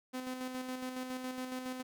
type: tone with tremolo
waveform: sawtooth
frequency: 255.6 Hz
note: C4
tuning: 40 cents flat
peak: -33 dBFS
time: 0.13-1.83 s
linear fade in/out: 20 ms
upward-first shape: square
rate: 7.2 Hz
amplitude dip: 40%
effects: none